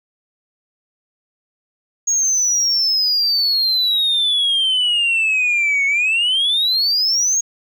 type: exponential two-way sweep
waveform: sine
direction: down then up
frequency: 6645 to 2196 to 6645 Hz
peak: -12 dBFS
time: 2.07-7.41 s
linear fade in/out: 10 ms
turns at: 5.86 s
effects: tanh soft clip ceiling -12 dBFS